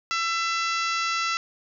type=harmonic tone; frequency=670 Hz; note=E5; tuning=28 cents sharp; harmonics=2 / 3 / 4 / 5 / 6 / 7 / 8 / 9 / 10; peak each=-26 / -32 / -31 / -38 / -36 / -36 / -37 / -40 / -43 dBFS; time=0.11-1.37 s; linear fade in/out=0 ms; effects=none